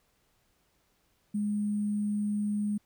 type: tone with sample-and-hold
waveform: sine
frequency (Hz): 207.7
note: G#3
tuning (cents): 0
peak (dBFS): -27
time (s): 1.34-2.78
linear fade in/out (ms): 10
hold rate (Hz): 8820
effects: pink hiss -71 dBFS RMS until 2.85 s